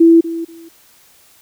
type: tone with echo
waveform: sine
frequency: 331.9 Hz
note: E4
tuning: 12 cents sharp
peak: -4 dBFS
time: 0-0.21 s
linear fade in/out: 10 ms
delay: 240 ms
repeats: 2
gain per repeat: -15 dB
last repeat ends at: 0.69 s
effects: white hiss -49 dBFS RMS until 1.41 s